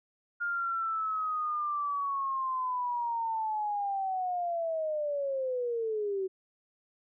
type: linear sweep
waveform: sine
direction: down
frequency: 1416 to 373 Hz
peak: -29 dBFS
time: 0.4-6.28 s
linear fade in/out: 20 ms
effects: none